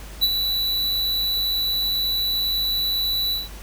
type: tone with ADSR envelope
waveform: square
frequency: 3951 Hz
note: B7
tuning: in tune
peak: -14 dBFS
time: 0.21-3.49 s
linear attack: 24 ms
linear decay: 41 ms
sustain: -7 dB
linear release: 170 ms
effects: added 50 Hz sine -36 dBFS peak until 3.62 s + pink hiss -42 dBFS RMS until 3.62 s